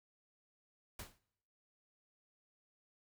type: noise with exponential decay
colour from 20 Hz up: pink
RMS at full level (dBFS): -42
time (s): 0.99-1.19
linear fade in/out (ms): 5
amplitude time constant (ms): 43
effects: noise-tail reverb RT60 0.8 s tail -23 dB re dry